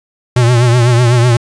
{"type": "tone with vibrato", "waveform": "square", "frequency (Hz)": 121, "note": "B2", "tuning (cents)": -35, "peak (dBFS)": -7, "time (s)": [0.36, 1.37], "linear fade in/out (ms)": 5, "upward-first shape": "triangle", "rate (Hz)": 8, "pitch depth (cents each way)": 86, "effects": ["resampled to 22050 Hz", "7-bit"]}